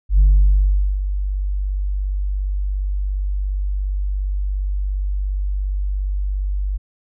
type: tone with ADSR envelope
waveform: sine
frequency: 48.61 Hz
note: G1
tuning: 14 cents flat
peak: -6 dBFS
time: 0.09-6.78 s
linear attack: 100 ms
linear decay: 800 ms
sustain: -12 dB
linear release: 20 ms
effects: tanh soft clip ceiling -6 dBFS